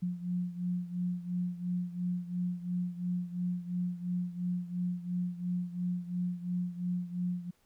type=beating tone pair; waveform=sine; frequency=177.3 / 180.2 Hz; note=F3 / F#3; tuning=+26 / -45 cents; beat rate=2.9 Hz; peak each=-33 / -37 dBFS; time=0.02-7.51 s; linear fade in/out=10 ms; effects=pink hiss -71 dBFS RMS until 7.65 s